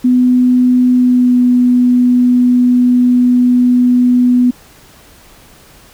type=tone with pitch glide; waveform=sine; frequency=250 to 247.3 Hz; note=B3 to B3; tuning=+21 to +3 cents; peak=-6 dBFS; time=0.04-4.51 s; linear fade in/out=10 ms; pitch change=-18 cents; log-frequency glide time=0.96-1.39 s; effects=pink hiss -42 dBFS RMS until 5.93 s